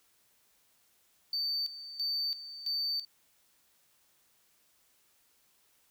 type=tone with tremolo; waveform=sine; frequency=4574 Hz; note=D8; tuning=47 cents flat; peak=-28 dBFS; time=1.33-3.05 s; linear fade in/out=2 ms; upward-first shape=square; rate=1.5 Hz; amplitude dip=80%; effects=tanh soft clip ceiling -28 dBFS + white hiss -69 dBFS RMS until 5.9 s